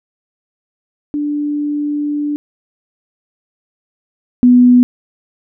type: tone pair in turn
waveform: sine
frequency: 293.7 / 247 Hz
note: D4 / B3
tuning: 0 / 0 cents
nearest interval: minor third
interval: 300 cents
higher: first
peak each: -15 / -4 dBFS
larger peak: second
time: 1.14-2.36 / 4.43-4.83 s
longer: first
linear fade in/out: 0 ms
effects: none